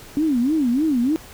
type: tone with vibrato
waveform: sine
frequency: 275 Hz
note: C#4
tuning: 14 cents flat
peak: -16 dBFS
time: 0.17-1.16 s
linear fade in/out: 0 ms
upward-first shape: sine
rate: 3.3 Hz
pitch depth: 270 cents each way
effects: pink hiss -42 dBFS RMS until 1.33 s